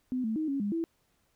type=tone with pitch steps; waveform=sine; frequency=253.9 / 221 / 312.7 / 276.5 / 204.3 / 330.7 Hz; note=B3 / A3 / D#4 / C#4 / G#3 / E4; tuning=+48 / +8 / +9 / -4 / -28 / +6 cents; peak=-28 dBFS; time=0.12-0.84 s; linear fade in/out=0 ms; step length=120 ms; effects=pink hiss -72 dBFS RMS until 1.35 s